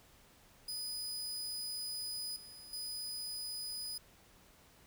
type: tone with level steps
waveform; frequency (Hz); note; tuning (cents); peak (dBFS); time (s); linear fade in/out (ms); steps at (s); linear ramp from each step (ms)
sawtooth; 4978; D#8; 0; -36 / -48 / -37; 0.68-3.98; 5; 2.36 / 2.73; 2
effects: pink hiss -63 dBFS RMS until 4.86 s